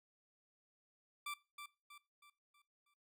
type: tone with echo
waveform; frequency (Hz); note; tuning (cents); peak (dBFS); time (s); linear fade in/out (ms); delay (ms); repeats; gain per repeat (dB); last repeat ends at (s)
20% pulse; 1172; D6; -4; -37; 1.26-1.34; 5; 320; 5; -7; 2.94
effects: noise-tail reverb RT60 0.3 s tail -20 dB re dry